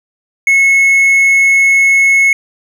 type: tone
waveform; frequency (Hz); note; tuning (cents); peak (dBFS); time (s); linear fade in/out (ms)
triangle; 2187; C#7; -24; -4; 0.47-2.33; 2
effects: none